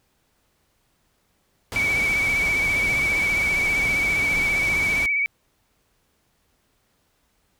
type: low-pass noise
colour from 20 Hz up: pink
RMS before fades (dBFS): -31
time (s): 1.72-5.06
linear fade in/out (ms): 0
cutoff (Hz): 9600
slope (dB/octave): 12
type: tone with vibrato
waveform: sine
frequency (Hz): 2270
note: C#7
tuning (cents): +41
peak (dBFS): -19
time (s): 1.76-5.26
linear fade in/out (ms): 0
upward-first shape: sine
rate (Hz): 15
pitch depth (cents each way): 40
effects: pink hiss -67 dBFS RMS until 7.59 s